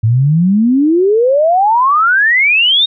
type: exponential sweep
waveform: sine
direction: up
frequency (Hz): 106.6 to 3764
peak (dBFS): -7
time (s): 0.03-2.86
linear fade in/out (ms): 10
effects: none